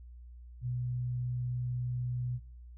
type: tone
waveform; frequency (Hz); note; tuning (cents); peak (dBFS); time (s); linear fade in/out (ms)
sine; 123.8; B2; +5; -32; 0.61-2.4; 50
effects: noise-tail reverb RT60 0.4 s tail -17 dB re dry + added 60 Hz sine -47 dBFS peak until 2.77 s